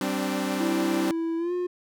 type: chord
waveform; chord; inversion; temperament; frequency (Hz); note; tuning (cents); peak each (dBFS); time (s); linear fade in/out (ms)
sawtooth; G suspended fourth; none; equal with one note detuned; 193.52 / 261.6 / 293.7; G3 / C4 / D4; -22 / 0 / 0; -26; 0.01-1.11; 2
type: tone with pitch glide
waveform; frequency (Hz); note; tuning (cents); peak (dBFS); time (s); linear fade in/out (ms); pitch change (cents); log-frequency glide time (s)
triangle; 329.6 to 357.4; E4 to F4; 0 to +40; -23; 0.6-1.67; 10; +140; 1.37-1.53
effects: none